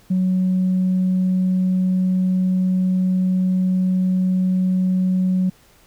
sine tone, 185 Hz, F#3, in tune, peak -14 dBFS, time 0.1-5.5 s, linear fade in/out 10 ms, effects tanh soft clip ceiling -12 dBFS + pink hiss -53 dBFS RMS until 5.86 s

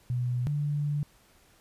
sine tone pair in turn, 123.47 / 146.41 Hz, B2 / D3, 0 / -5 cents, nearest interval minor third, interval 295 cents, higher second, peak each -26 dBFS, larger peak neither, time 0.1-0.47 / 0.47-1.03 s, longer second, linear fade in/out 0 ms, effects pink hiss -61 dBFS RMS until 1.6 s + resampled to 32000 Hz

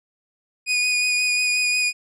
sawtooth tone with vibrato, 2470 Hz, D#7, 13 cents flat, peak -15 dBFS, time 0.66-1.93 s, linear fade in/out 50 ms, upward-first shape sine, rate 5.6 Hz, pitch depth 14 cents each way, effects resampled to 22050 Hz

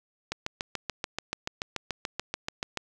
click train, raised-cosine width 0.2 ms, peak -13 dBFS, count 18, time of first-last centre 0.32-2.773 s, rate 6.93 Hz, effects none

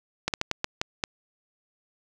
slowing click train, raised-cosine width 0.2 ms, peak -8 dBFS, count 7, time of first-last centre 0.28-1.038 s, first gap 58 ms, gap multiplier 1.31, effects none

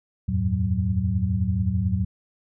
sine tone cluster, 83.1 / 94.5 / 110.2 / 186.9 Hz, E2 / F#2 / A2 / F#3, +15 / +37 / +3 / +18 cents, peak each -26 dBFS, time 0.28-2.05 s, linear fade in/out 10 ms, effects none

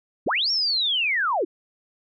sine linear two-way sweep, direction up then down, 77.78 to 5588 to 288 Hz, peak -20 dBFS, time 0.26-1.45 s, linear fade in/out 10 ms, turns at 0.51 s, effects none

